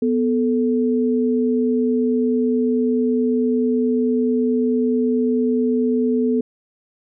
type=tone pair together; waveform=sine; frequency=246.9 / 437.7 Hz; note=B3 / A4; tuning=0 / -9 cents; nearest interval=minor seventh; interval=991 cents; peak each=-17 / -20 dBFS; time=0.02-6.41 s; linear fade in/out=5 ms; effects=none